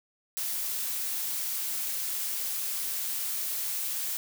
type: noise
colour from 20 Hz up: blue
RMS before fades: -32 dBFS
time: 0.37-4.17 s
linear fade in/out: 0 ms
effects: none